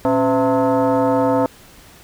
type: tone with frequency modulation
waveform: sine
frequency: 117.9 Hz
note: A#2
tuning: 20 cents sharp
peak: -13 dBFS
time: 0.05-1.46 s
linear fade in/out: 0 ms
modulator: 391 Hz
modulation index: 2.1
effects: pink hiss -45 dBFS RMS until 2.03 s